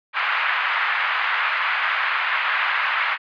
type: band-pass noise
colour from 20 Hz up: pink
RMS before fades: -22 dBFS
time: 0.13-3.18 s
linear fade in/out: 50 ms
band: 1100 to 2500 Hz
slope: 24 dB/octave
effects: resampled to 11025 Hz